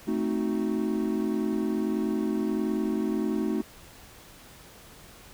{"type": "chord", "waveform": "triangle", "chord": "A diminished seventh", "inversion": "none", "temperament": "equal", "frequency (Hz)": [220, 261.6, 311.1, 370], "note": ["A3", "C4", "Eb4", "Gb4"], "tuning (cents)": [0, 0, 0, 0], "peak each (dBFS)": [-27, -31, -28, -30], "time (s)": [0.07, 3.62], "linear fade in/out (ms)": 10, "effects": ["pink hiss -50 dBFS RMS until 5.33 s"]}